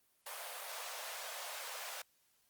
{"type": "high-pass noise", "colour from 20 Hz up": "pink", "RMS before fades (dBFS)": -45, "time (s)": [0.26, 2.02], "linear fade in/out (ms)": 5, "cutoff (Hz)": 530, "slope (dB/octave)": 48, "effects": ["white hiss -74 dBFS RMS until 2.49 s", "Opus 32 kbps"]}